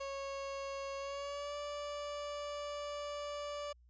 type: tone with pitch glide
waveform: 30% pulse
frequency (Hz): 550 to 582.7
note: C#5 to D5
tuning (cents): -14 to -14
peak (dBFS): -37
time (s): 0-3.73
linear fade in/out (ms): 10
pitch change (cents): +100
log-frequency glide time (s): 0.97-1.56
effects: added 60 Hz sine -61 dBFS peak until 3.89 s + resampled to 16000 Hz